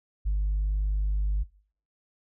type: tone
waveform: sine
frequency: 50.5 Hz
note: G#1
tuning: 48 cents flat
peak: -21 dBFS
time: 0.25-1.44 s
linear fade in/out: 20 ms
effects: noise-tail reverb RT60 0.5 s tail -22 dB re dry + tanh soft clip ceiling -21 dBFS